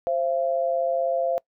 sine tone pair together, 526.9 / 679 Hz, C5 / F5, +12 / -49 cents, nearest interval major third, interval 439 cents, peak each -24 dBFS, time 0.07-1.38 s, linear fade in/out 0 ms, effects noise-tail reverb RT60 0.1 s tail -24 dB re dry

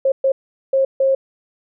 sine tone bursts at uneven times, 537 Hz, C5, 45 cents sharp, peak -12 dBFS, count 4, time 0.05-0.12 / 0.24-0.32 / 0.73-0.85 / 1-1.15 s, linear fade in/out 5 ms, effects none

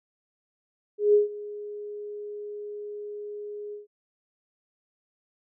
sine tone with ADSR envelope, 415.3 Hz, G#4, in tune, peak -14 dBFS, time 0.98-3.87 s, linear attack 160 ms, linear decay 140 ms, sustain -20 dB, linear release 140 ms, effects none

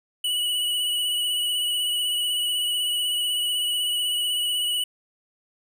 square tone with vibrato, 2942 Hz, F#7, 11 cents flat, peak -23 dBFS, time 0.24-4.84 s, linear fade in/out 5 ms, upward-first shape triangle, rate 16 Hz, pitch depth 34 cents each way, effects none

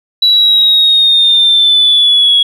sine exponential sweep, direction down, 3938 to 3330 Hz, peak -4 dBFS, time 0.22-2.43 s, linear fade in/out 5 ms, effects tanh soft clip ceiling 0 dBFS

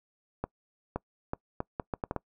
accelerating click train, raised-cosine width 1 ms, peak -17 dBFS, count 9, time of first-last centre 0.44-2.163 s, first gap 520 ms, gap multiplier 0.72, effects noise-tail reverb RT60 0.1 s tail -24 dB re dry

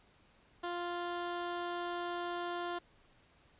15% pulse tone, 349.2 Hz, F4, in tune, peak -30 dBFS, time 0.63-2.79 s, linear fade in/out 10 ms, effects pink hiss -66 dBFS RMS until 3.59 s + resampled to 8000 Hz

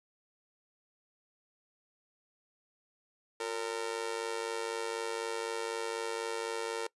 sawtooth tone with amplitude modulation, 457.1 Hz, A#4, 34 cents flat, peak -26 dBFS, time 3.4-6.87 s, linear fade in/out 5 ms, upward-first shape sine, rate 104 Hz, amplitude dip 85%, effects noise-tail reverb RT60 0.1 s tail -22 dB re dry + resampled to 24000 Hz

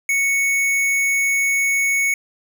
sine tone with hard clipping, 2217 Hz, C#7, in tune, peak -17 dBFS, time 0.09-2.14 s, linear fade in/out 2 ms, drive 17 dB, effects none

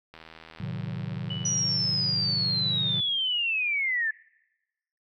click train, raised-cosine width 0.3 ms, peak -29 dBFS, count 231, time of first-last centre 0.14-2.994 s, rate 80.6 Hz
triangle chord, A diminished seventh, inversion none, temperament equal, 110 / 130.81 / 155.56 / 185 Hz, A2 / C3 / Eb3 / Gb3, 0 / 0 / 0 / 0 cents, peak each -34 dBFS, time 0.6-3.01 s, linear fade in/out 5 ms
sine tone with exponential decay, 2960 Hz, F#7, in tune, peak -31 dBFS, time 1.3-1.95 s, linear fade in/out 5 ms, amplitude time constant 140 ms
sine linear sweep, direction down, 5880 to 1725 Hz, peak -24 dBFS, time 1.45-4.11 s, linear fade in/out 5 ms
effects noise-tail reverb RT60 1.0 s tail -24 dB re dry

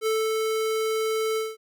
square tone with ADSR envelope, 440 Hz, A4, in tune, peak -22 dBFS, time 0.01-1.57 s, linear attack 56 ms, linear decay 230 ms, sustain -2 dB, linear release 200 ms, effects none

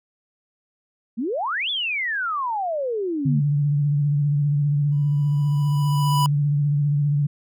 sine exponential two-way sweep, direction up then down, 207.7 to 3520 to 207.7 Hz, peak -22 dBFS, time 1.17-3.41 s, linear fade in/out 20 ms, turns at 1.7 s
sine tone with vibrato, 145.1 Hz, D3, 21 cents flat, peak -17 dBFS, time 3.25-7.27 s, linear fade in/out 10 ms, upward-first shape sine, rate 15 Hz, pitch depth 40 cents each way
square tone with exponential growth, 987.8 Hz, B5, in tune, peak -19 dBFS, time 4.92-6.26 s, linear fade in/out 1 ms, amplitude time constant 290 ms
effects none

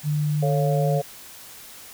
sine tone with pitch glide, 149.6 to 150.55 Hz, D3 to D3, +32 to +43 cents, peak -20 dBFS, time 0.03-1.02 s, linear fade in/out 50 ms, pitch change +11 cents, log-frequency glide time 0.41-0.88 s
sine chord, A augmented, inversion none, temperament equal, 440 / 554.4 / 698.5 Hz, A4 / C#5 / E#5, 0 / 0 / 0 cents, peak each -28 / -25 / -28 dBFS, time 0.42-1.02 s, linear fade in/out 10 ms
effects white hiss -43 dBFS RMS until 1.93 s

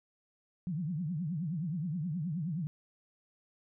sine tone with vibrato, 164.81 Hz, E3, in tune, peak -32 dBFS, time 0.67-2.67 s, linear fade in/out 0 ms, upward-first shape triangle, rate 9.5 Hz, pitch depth 280 cents each way, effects none

